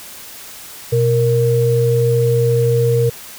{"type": "tone pair together", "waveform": "sine", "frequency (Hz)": [123.48, 466.2], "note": ["B2", "A#4"], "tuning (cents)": [0, 0], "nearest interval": "octave + major seventh", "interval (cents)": 2300, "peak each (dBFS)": -14, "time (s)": [0.92, 3.1], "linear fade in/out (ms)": 10, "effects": ["white hiss -35 dBFS RMS until 3.38 s"]}